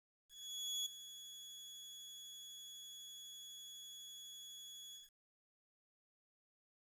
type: tone with ADSR envelope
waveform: 30% pulse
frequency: 3372 Hz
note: G#7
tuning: 26 cents sharp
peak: -35 dBFS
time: 0.28-5.11 s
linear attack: 580 ms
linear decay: 7 ms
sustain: -14 dB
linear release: 160 ms
effects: resampled to 32000 Hz + 11-bit